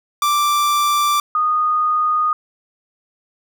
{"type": "tone pair in turn", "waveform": ["45% pulse", "sine"], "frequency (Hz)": [1174.7, 1234.4], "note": ["D6", "D#6"], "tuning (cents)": [0, -14], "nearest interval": "minor second", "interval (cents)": 86, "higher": "second", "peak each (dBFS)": -14, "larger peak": "neither", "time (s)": [[0.22, 1.2], [1.35, 2.33]], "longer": "neither", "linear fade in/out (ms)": 2, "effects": []}